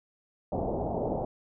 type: low-pass noise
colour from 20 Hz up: white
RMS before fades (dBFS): -31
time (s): 0.52-1.25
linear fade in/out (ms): 2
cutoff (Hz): 800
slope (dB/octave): 48
effects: none